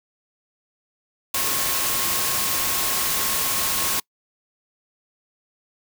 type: tone in noise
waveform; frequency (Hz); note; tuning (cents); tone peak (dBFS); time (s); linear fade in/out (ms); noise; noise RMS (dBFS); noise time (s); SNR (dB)
sine; 1083; C#6; -41; -34; 1.34-4; 5; white; -23; 1.34-4; -14
effects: noise-tail reverb RT60 0.1 s tail -26 dB re dry